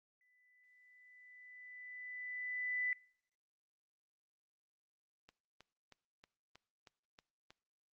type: tone with exponential growth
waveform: sine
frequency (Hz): 1993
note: B6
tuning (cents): +15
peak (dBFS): -33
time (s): 0.21-2.93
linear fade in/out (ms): 1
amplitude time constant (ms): 590
type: click train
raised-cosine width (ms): 0.2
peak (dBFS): -39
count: 8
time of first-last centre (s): 5.29-7.505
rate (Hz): 3.16
effects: noise-tail reverb RT60 0.6 s tail -23 dB re dry + Opus 48 kbps